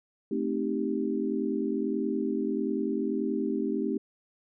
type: chord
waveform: sine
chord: A half-diminished seventh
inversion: none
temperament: equal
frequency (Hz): 220 / 261.6 / 311.1 / 392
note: A3 / C4 / Eb4 / G4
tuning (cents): 0 / 0 / 0 / 0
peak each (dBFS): -32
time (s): 0.31-3.98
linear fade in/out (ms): 5
effects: none